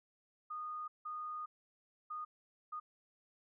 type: tone bursts at uneven times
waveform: sine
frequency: 1231 Hz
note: D#6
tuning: 19 cents flat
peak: -40 dBFS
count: 4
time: 0.5-0.88 / 1.05-1.46 / 2.1-2.25 / 2.72-2.8 s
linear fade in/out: 10 ms
effects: none